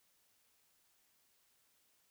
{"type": "silence", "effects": ["white hiss -74 dBFS RMS until 2.1 s"]}